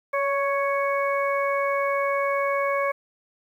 harmonic tone with a mistuned harmonic, 555 Hz, C#5, 2 cents sharp, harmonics 1 / 2 / 3 / 4, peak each -24 / -26 / -33 / -30 dBFS, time 0.13-2.92 s, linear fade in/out 10 ms, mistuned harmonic 1, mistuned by +18 cents, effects 9-bit

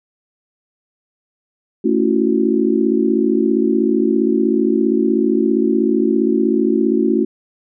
sine chord, F# minor seventh, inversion first, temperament just, 222 / 277.5 / 333 / 370 Hz, A3 / C#4 / E4 / F#4, +16 / +2 / +18 / 0 cents, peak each -18 dBFS, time 1.84-7.25 s, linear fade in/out 10 ms, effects none

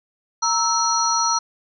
sine tone cluster, 931 / 1315 / 4243 / 5830 Hz, A#5 / E6 / C8 / F#8, -2 / -5 / +23 / -26 cents, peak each -22 / -22 / -26 / -22 dBFS, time 0.42-1.39 s, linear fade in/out 10 ms, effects none

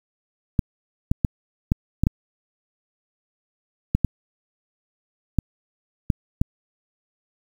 clicks, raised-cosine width 5 ms, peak -5 dBFS, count 11, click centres 0.592 / 1.115 / 1.248 / 1.719 / 2.036 / 2.069 / 3.95 / 4.047 / 5.387 / 6.102 / 6.415 s, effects 7-bit

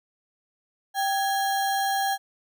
sine tone with sample-and-hold, 784 Hz, G5, in tune, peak -22 dBFS, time 0.94-2.18 s, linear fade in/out 50 ms, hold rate 2450 Hz, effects none

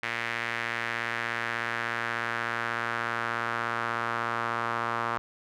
sawtooth tone with band-pass filter sweep, 116.6 Hz, A#2, 1 cent sharp, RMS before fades -31 dBFS, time 0.03-5.18 s, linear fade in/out 0 ms, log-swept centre 2000 to 1200 Hz, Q 2.5, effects none

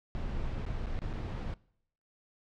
brown noise with dropouts, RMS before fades -35 dBFS, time 0.15-1.54 s, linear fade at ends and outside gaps 0 ms, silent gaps 0.653-0.663 / 0.859-0.867 / 0.99-1.018 / 1.129-1.137 s, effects noise-tail reverb RT60 0.7 s tail -23 dB re dry + low-pass 4000 Hz 12 dB/octave

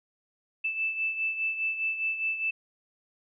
sine beating tone pair, 2637 / 2641.9 Hz, E7 / E7, 0 / +3 cents, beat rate 4.9 Hz, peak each -28 / -35 dBFS, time 0.64-2.51 s, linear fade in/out 10 ms, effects none

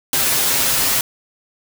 white noise with comb filter, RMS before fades -17 dBFS, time 0.13-1.01 s, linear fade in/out 2 ms, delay 7.5 ms, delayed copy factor +0.8, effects none

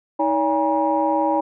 sine tone cluster, 316.3 / 570 / 815 / 953 Hz, D#4 / C#5 / G#5 / A#5, +29 / +48 / -33 / +38 cents, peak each -22 dBFS, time 0.19-1.41 s, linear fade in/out 10 ms, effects tanh soft clip ceiling -6 dBFS

